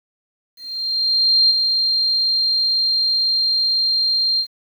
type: tone with ADSR envelope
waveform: sine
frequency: 4186 Hz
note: C8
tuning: in tune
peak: -10 dBFS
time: 0.56-4.47 s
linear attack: 940 ms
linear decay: 18 ms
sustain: -5 dB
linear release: 76 ms
effects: 8-bit